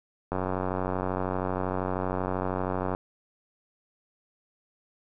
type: click train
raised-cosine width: 1 ms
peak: -15 dBFS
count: 245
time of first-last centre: 0.32-2.949 s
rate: 92.8 Hz
effects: none